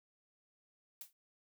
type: noise with exponential decay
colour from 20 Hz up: blue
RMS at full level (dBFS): -44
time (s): 1.01-1.13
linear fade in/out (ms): 1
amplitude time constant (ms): 26
effects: none